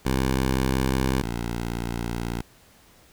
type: tone pair in turn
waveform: 10% pulse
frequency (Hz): 65.41 / 58.27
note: C2 / A#1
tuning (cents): 0 / 0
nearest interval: major second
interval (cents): 200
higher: first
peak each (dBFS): -13 / -19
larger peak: first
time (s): 0.05-1.22 / 1.22-2.42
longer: second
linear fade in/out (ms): 10
effects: pink hiss -55 dBFS RMS until 3.12 s